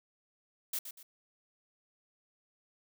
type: noise with echo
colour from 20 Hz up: blue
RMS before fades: -35 dBFS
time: 0.73-0.79 s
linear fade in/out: 5 ms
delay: 120 ms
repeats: 2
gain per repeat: -9 dB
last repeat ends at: 1.03 s
effects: none